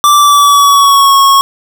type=tone with pitch glide; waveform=square; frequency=1171 to 1098.9 Hz; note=D6 to C#6; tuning=-5 to -15 cents; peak=-4 dBFS; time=0.04-1.41 s; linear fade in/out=0 ms; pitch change=-110 cents; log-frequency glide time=0.15-1.16 s; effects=none